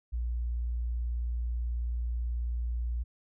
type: tone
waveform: sine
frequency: 59.2 Hz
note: A#1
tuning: 27 cents sharp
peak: -29 dBFS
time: 0.12-3.04 s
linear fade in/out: 20 ms
effects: none